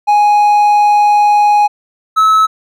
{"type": "tone pair in turn", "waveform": "triangle", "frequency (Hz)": [830.6, 1296.6], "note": ["G#5", "E6"], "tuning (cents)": [0, -29], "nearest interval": "minor sixth", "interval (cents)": 771, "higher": "second", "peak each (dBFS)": -4, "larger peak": "neither", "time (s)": [[0.07, 1.68], [2.16, 2.47]], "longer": "first", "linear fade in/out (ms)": 20, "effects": []}